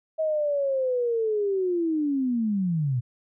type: linear sweep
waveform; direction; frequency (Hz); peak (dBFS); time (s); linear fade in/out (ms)
sine; down; 640 to 116.54; -22; 0.18-3.01; 20
effects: none